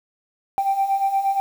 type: beating tone pair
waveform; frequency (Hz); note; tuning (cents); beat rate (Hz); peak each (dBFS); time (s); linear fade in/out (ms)
sine; 778 / 786.5; G5 / G5; -13 / +6; 8.5; -23 / -18; 0.58-1.4; 0
effects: tanh soft clip ceiling -13 dBFS + 7-bit